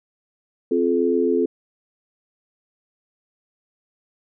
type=chord; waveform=sine; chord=F major; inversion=second; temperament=equal with one note detuned; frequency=261.6 / 349.2 / 430.4 Hz; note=C4 / F4 / A4; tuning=0 / 0 / -38 cents; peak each=-22 / -21 / -20 dBFS; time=0.71-1.46 s; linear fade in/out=5 ms; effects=none